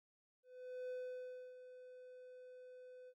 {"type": "tone with ADSR envelope", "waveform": "triangle", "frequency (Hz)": 504, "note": "B4", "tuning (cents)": 35, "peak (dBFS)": -40, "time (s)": [0.43, 3.14], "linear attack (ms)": 470, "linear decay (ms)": 640, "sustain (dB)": -12, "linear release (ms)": 57, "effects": []}